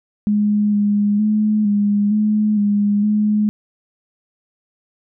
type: tone with pitch steps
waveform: sine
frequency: 208.2 / 205.6 / 213 / 204.8 / 212.3 / 204.9 / 210.8 Hz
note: G#3 / G#3 / G#3 / G#3 / G#3 / G#3 / G#3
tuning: +5 / -17 / +44 / -24 / +38 / -23 / +26 cents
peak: -13 dBFS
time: 0.27-3.49 s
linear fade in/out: 0 ms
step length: 460 ms
effects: none